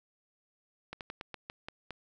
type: slowing click train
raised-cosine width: 0.3 ms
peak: -24 dBFS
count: 8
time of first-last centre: 0.93-1.907 s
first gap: 78 ms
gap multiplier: 1.19
effects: none